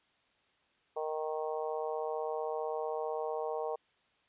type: harmonic tone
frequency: 155.56 Hz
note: D#3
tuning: in tune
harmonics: 3 / 4 / 5 / 6 / 7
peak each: -36 / -39 / -40 / -44 / -46 dBFS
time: 0.96-3.76 s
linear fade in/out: 10 ms
effects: white hiss -71 dBFS RMS until 4.28 s + resampled to 8000 Hz